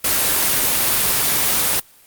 white noise, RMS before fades -17 dBFS, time 0.04-1.8 s, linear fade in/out 5 ms, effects white hiss -49 dBFS RMS until 2.06 s + Opus 24 kbps

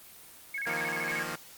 sine tone with vibrato, 1900 Hz, A#6, 33 cents sharp, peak -31 dBFS, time 0.54-1.23 s, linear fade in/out 5 ms, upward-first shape square, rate 13 Hz, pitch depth 250 cents each way
5% pulse chord, Eb suspended second, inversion none, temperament equal, 155.56 / 174.61 / 233.1 Hz, Eb3 / F3 / Bb3, 0 / 0 / 0 cents, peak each -27 dBFS, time 0.66-1.36 s, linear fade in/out 10 ms
effects white hiss -51 dBFS RMS until 1.57 s + Opus 24 kbps

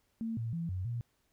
sine tone with pitch steps, 226.1 / 114.4 / 167.6 / 92.3 / 118.6 Hz, A3 / A#2 / E3 / F#2 / A#2, +47 / -32 / +29 / -4 / +30 cents, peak -33 dBFS, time 0.21-1.01 s, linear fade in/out 0 ms, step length 160 ms, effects pink hiss -75 dBFS RMS until 1.32 s

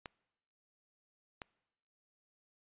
clicks, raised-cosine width 0.3 ms, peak -26 dBFS, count 2, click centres 0.058 / 1.418 s, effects noise-tail reverb RT60 1.0 s tail -24 dB re dry + resampled to 8000 Hz

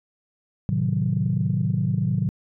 sine chord, A diminished seventh, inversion none, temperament equal, 110 / 130.81 / 155.56 / 185 Hz, A2 / C3 / Eb3 / Gb3, 0 / 0 / 0 / 0 cents, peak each -25 dBFS, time 0.69-2.29 s, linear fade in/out 0 ms, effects tanh soft clip ceiling -11 dBFS

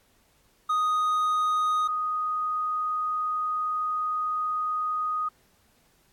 triangle / sine tone pair in turn, 1244.5 / 1244.5 Hz, D#6 / D#6, 0 / 0 cents, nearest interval unison, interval 0 cents, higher neither, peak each -20 / -25 dBFS, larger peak first, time 0.69-1.88 / 1.88-5.29 s, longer second, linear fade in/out 10 ms, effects pink hiss -64 dBFS RMS until 6.12 s + AAC 64 kbps

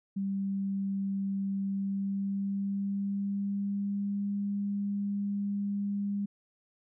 sine tone with pitch glide, 196 to 201.6 Hz, G3 to G3, 0 to +49 cents, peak -29 dBFS, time 0.16-6.26 s, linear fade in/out 10 ms, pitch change +49 cents, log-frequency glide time 1.66-4.33 s, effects none

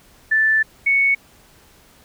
sine tone pair in turn, 1760 / 2217 Hz, A6 / C#7, 0 / 0 cents, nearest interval major third, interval 400 cents, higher second, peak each -13 dBFS, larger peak neither, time 0.31-0.63 / 0.86-1.15 s, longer first, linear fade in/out 10 ms, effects pink hiss -51 dBFS RMS until 2.04 s

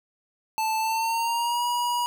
square tone with pitch glide, 880 to 965.2 Hz, A5 to B5, 0 to -40 cents, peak -24 dBFS, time 0.58-2.06 s, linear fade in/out 0 ms, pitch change +160 cents, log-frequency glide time 0.79-1.64 s, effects 10-bit

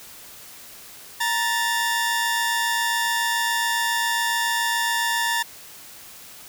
sawtooth tone pair together, 933.6 / 1760 Hz, A#5 / A6, +2 / 0 cents, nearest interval major seventh, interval 1098 cents, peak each -20 dBFS, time 1.2-5.43 s, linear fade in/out 10 ms, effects white hiss -43 dBFS RMS until 6.48 s

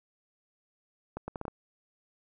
accelerating click train, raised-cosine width 1 ms, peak -22 dBFS, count 6, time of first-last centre 1.17-1.481 s, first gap 110 ms, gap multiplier 0.71, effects none

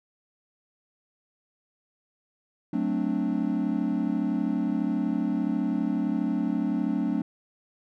triangle chord, D dominant seventh, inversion first, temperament equal, 185 / 220 / 261.6 / 293.7 Hz, F#3 / A3 / C4 / D4, 0 / 0 / 0 / 0 cents, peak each -29 / -27 / -28 / -27 dBFS, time 2.73-7.22 s, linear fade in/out 5 ms, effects none

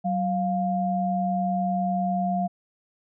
sine tone pair together, 187.99 / 702 Hz, F#3 / F5, +28 / +9 cents, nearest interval octave + major seventh, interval 2281 cents, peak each -25 dBFS, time 0.04-2.48 s, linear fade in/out 20 ms, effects none

